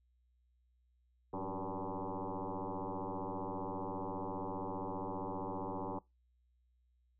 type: tone with frequency modulation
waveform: sine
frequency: 293.7 Hz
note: D4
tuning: in tune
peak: -37 dBFS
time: 1.33-5.99 s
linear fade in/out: 5 ms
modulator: 95.4 Hz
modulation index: 7.6
effects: noise-tail reverb RT60 0.2 s tail -22 dB re dry + added 61 Hz sine -70 dBFS peak until 7.19 s